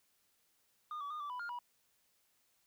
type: tone with pitch steps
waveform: sine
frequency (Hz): 1218 / 1144 / 1220 / 1161 / 992 / 1410 / 971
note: D#6 / D6 / D#6 / D6 / B5 / F6 / B5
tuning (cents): -37 / -46 / -34 / -20 / +7 / +16 / -30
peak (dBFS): -37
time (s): 0.91-1.589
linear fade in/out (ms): 2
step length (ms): 97
effects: tanh soft clip ceiling -39 dBFS + white hiss -75 dBFS RMS until 2.66 s